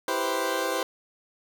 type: chord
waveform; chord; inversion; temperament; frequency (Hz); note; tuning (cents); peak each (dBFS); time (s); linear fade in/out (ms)
20% pulse; C major seventh; first; equal; 329.6 / 392 / 493.9 / 523.3; E4 / G4 / B4 / C5; 0 / 0 / 0 / 0; -28 / -27 / -27 / -24; 0.08-0.83; 2
effects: 9-bit